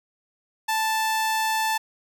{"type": "tone", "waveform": "sawtooth", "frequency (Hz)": 880, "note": "A5", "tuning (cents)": 0, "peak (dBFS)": -18, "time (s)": [0.68, 1.78], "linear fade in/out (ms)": 10, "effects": []}